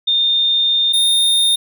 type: tone pair in turn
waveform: sine / square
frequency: 3633 / 3653 Hz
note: A#7 / A#7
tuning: -45 / -36 cents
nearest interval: unison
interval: 9 cents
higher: second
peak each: -12 dBFS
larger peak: neither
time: 0.07-0.93 / 0.93-1.56 s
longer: first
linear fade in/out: 10 ms
effects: none